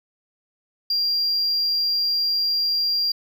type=tone; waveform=triangle; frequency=4767 Hz; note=D8; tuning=25 cents sharp; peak=-17 dBFS; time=0.9-3.12 s; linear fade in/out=5 ms; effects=tanh soft clip ceiling -14 dBFS